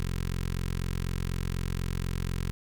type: tone with notch filter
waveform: 15% pulse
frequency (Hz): 44.08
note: F1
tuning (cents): +17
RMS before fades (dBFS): -31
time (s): 0-2.51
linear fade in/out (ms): 0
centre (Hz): 660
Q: 0.71
effects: none